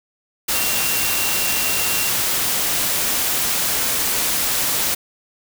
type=tone in noise; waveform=sine; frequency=2752 Hz; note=F7; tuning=26 cents flat; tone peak=-27 dBFS; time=0.54-2.1 s; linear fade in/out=10 ms; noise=white; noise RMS=-20 dBFS; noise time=0.48-4.95 s; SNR=-10 dB; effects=none